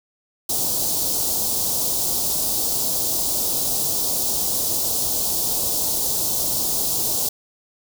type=band-stop noise; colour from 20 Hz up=white; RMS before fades=-22 dBFS; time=0.49-7.29 s; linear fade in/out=5 ms; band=850 to 4200 Hz; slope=24 dB/octave; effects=none